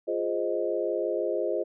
sine chord, F minor seventh, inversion none, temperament equal, 349.2 / 415.3 / 523.3 / 622.3 Hz, F4 / Ab4 / C5 / Eb5, 0 / 0 / 0 / 0 cents, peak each -31 dBFS, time 0.07-1.64 s, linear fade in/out 20 ms, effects none

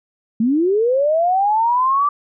sine linear sweep, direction up, 212 to 1174.7 Hz, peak -13 dBFS, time 0.4-2.09 s, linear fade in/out 5 ms, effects none

